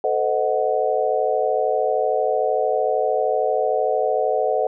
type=chord; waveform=sine; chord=A diminished seventh; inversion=none; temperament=equal with one note detuned; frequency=440 / 513.1 / 622.3 / 740 Hz; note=A4 / C5 / Eb5 / Gb5; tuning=0 / -34 / 0 / 0 cents; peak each=-23 dBFS; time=0.04-4.67 s; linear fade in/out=2 ms; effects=none